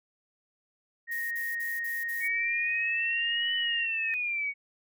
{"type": "tone", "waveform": "sine", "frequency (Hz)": 1864, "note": "A#6", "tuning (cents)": -1, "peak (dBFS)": -30, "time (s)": [1.07, 3.88], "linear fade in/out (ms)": 50}
{"type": "noise bursts", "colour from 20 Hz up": "violet", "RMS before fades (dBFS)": -43, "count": 5, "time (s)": [1.11, 2.282], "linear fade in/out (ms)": 10, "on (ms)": 200, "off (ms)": 43}
{"type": "exponential two-way sweep", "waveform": "sine", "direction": "up then down", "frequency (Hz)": [2224, 2996, 2224], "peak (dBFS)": -28, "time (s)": [2.2, 4.54], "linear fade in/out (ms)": 50, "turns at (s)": 3.55}
{"type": "tone with exponential growth", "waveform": "sine", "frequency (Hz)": 1819, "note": "A#6", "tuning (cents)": -43, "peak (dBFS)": -30, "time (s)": [3.12, 4.14], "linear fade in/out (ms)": 0, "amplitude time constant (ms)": 220}
{"effects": []}